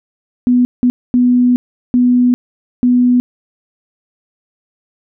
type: tone bursts at uneven times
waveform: sine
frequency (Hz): 246.9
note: B3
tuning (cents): 0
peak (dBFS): -7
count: 5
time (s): 0.47-0.65 / 0.83-0.9 / 1.14-1.56 / 1.94-2.34 / 2.83-3.2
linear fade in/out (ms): 0
effects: none